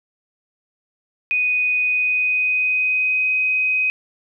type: tone with pitch glide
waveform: sine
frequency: 2489 to 2516 Hz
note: D#7 to D#7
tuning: 0 to +19 cents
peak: -16 dBFS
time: 1.31-3.9 s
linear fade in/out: 0 ms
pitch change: +19 cents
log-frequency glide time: 1.79-3.3 s
effects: none